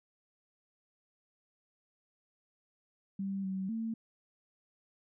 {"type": "tone with pitch steps", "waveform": "sine", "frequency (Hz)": [195.4, 190.4, 224.8], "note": ["G3", "F#3", "A3"], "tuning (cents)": [-5, 50, 37], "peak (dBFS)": -33, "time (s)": [3.19, 3.94], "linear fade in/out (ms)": 5, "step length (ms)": 250, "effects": []}